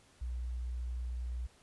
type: tone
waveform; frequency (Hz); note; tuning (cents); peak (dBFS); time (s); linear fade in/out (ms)
sine; 61; B1; -21; -35; 0.21-1.47; 10
effects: pink hiss -64 dBFS RMS until 1.62 s + resampled to 24000 Hz